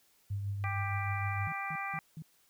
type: tone with tremolo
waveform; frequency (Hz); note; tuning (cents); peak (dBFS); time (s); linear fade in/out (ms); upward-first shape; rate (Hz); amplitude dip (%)
sine; 100; G2; +35; -31; 0.3-1.48; 10; triangle; 6.5; 40
type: harmonic tone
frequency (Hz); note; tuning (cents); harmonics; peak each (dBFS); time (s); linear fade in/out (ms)
394.4; G4; +11; 2 / 3 / 4 / 5 / 6; -40 / -40 / -45 / -41 / -41; 0.64-1.99; 0
type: tone bursts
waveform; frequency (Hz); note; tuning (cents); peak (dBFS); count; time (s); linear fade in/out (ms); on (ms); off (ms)
sine; 158.5; D#3; +32; -40; 4; 1.47-2.222; 2; 53; 180
effects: white hiss -68 dBFS RMS until 2.49 s